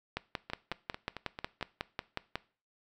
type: two click trains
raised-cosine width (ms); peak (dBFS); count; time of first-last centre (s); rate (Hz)
0.3; -17 / -23; 13 / 6; 0.17-2.356 / 0.5-1.611; 5.49 / 4.5
effects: noise-tail reverb RT60 0.4 s tail -20 dB re dry